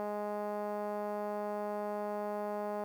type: tone with low-pass filter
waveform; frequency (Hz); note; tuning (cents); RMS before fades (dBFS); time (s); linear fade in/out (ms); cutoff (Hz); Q
5% pulse; 207.7; G#3; 0; -37; 0-2.84; 0; 700; 1.9
effects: 10-bit